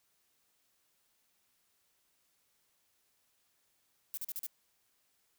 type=noise bursts; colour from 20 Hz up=violet; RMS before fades=-39 dBFS; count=5; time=4.14-4.465 s; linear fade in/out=0 ms; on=33 ms; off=40 ms; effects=white hiss -75 dBFS RMS until 5.38 s